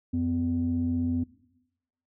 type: tone pair together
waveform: sine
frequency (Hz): 89.2 / 252.3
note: F2 / B3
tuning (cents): +37 / +37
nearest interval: octave + tritone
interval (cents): 1800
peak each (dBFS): -29 / -25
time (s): 0.13-1.24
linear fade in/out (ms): 10
effects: noise-tail reverb RT60 0.9 s tail -18 dB re dry + tanh soft clip ceiling -18 dBFS